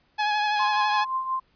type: tone with vibrato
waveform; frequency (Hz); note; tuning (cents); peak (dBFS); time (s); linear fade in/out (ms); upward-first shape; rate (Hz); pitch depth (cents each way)
sawtooth; 840; G#5; +19; -18; 0.18-1.05; 20; triangle; 12; 29
type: noise bursts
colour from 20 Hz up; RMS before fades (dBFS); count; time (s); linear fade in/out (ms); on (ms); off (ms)
blue; -36; 3; 0.56-1.018; 10; 130; 34
type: tone with tremolo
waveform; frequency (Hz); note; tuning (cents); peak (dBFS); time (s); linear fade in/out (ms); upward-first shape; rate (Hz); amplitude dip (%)
sine; 1046.5; C6; 0; -22; 0.59-1.4; 10; triangle; 5.7; 65
effects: pink hiss -65 dBFS RMS until 1.55 s + resampled to 11025 Hz